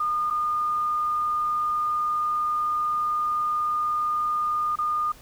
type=tone with dropouts; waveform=sine; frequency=1218 Hz; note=D#6; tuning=37 cents flat; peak=-22 dBFS; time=0-5.12 s; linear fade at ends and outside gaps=5 ms; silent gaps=0.302-0.307 / 4.757-4.786 s; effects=pink hiss -50 dBFS RMS until 5.21 s